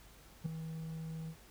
triangle tone with ADSR envelope, 160.9 Hz, E3, 42 cents flat, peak -28 dBFS, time 0.44-1.36 s, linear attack 20 ms, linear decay 6 ms, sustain -10 dB, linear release 74 ms, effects added 50 Hz sine -61 dBFS peak until 1.5 s + pink hiss -60 dBFS RMS until 1.5 s

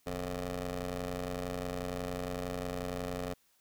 15% pulse ring-modulated tone, 91 Hz, F#2, 28 cents flat, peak -26 dBFS, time 0.06-3.34 s, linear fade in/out 10 ms, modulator 351 Hz, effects white hiss -70 dBFS RMS until 3.6 s

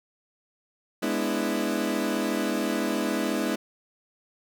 30% pulse chord, E dominant seventh, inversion first, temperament equal with one note detuned, 207.7 / 246.9 / 295.7 / 329.6 Hz, G#3 / B3 / D4 / E4, 0 / 0 / +12 / 0 cents, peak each -28 dBFS, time 1.02-3.56 s, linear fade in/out 10 ms, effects none

